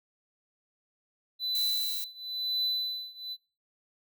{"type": "tone with tremolo", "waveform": "triangle", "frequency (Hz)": 4000, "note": "B7", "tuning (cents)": 21, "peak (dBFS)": -24, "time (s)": [1.39, 3.37], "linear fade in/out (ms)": 50, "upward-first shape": "triangle", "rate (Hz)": 1, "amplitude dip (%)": 95}
{"type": "noise", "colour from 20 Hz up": "violet", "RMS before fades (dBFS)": -36, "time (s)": [1.55, 2.04], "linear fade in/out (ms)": 0}
{"effects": ["noise-tail reverb RT60 0.4 s tail -26 dB re dry"]}